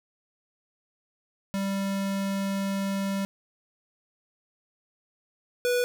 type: tone pair in turn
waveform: square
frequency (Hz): 196.1 / 490.3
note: G3 / B4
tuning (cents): +1 / -13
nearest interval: octave + major third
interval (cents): 1586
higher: second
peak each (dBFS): -27 / -23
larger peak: second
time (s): 1.54-3.25 / 5.65-5.84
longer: first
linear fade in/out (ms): 0
effects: none